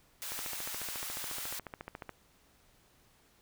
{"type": "high-pass noise", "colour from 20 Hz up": "white", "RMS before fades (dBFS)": -40, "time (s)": [0.22, 1.59], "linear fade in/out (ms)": 0, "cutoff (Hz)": 740, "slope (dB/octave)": 12}
{"type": "click train", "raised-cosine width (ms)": 0.5, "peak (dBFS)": -26, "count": 26, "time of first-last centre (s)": [0.32, 2.093], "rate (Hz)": 14.1}
{"effects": ["pink hiss -66 dBFS RMS until 3.41 s"]}